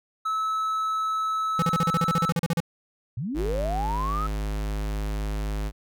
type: tone with pitch glide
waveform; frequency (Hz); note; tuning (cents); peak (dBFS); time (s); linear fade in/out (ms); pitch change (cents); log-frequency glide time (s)
triangle; 1300 to 1312.1; E6 to E6; -24 to -8; -22; 0.25-2.31; 10; +16; 1.81-2.01
type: tone bursts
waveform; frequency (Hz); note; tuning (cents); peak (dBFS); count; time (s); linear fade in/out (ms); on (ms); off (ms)
square; 167.8; E3; +31; -22; 15; 1.59-2.603; 2; 33; 37
type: linear sweep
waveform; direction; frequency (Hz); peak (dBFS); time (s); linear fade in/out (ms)
sine; up; 99.4 to 1310; -27; 3.17-4.27; 5
type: tone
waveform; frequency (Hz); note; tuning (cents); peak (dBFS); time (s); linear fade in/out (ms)
square; 51.9; G#1; 0; -27; 3.34-5.72; 50
effects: none